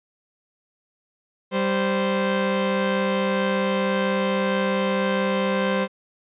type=tone pair together; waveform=sawtooth; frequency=195.15 / 521 Hz; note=G3 / C5; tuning=-8 / -7 cents; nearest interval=octave + perfect fourth; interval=1701 cents; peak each=-19 dBFS; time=1.51-5.88 s; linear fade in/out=50 ms; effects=resampled to 8000 Hz